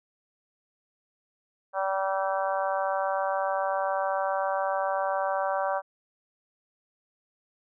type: harmonic tone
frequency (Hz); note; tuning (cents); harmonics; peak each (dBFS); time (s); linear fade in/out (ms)
192.8; G3; -28; 3 / 4 / 5 / 6 / 7 / 8; -29 / -30 / -33 / -34 / -38 / -37; 1.73-5.82; 50
effects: none